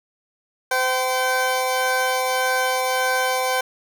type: tone pair together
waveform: 20% pulse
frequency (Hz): 513.9 / 770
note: C5 / G5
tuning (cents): -31 / -31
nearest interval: perfect fifth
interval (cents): 700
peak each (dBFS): -17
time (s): 0.71-3.61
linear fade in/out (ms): 5
effects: none